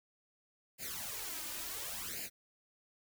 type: noise with flanger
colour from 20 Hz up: white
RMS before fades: -42 dBFS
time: 0.78-2.3 s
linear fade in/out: 50 ms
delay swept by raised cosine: 0.42 to 3.32 ms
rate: 0.7 Hz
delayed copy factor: +0.85
effects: none